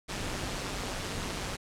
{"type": "noise with amplitude modulation", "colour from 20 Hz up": "pink", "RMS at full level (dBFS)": -32, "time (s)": [0.08, 1.57], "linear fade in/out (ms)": 20, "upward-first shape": "sine", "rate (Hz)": 196, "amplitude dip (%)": 65, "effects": ["low-pass 8000 Hz 12 dB/octave"]}